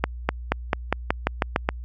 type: accelerating click train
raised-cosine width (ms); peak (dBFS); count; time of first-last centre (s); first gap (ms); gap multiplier
0.5; -4; 10; 0.04-1.689; 250; 0.92
effects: added 60 Hz sine -32 dBFS peak until 1.84 s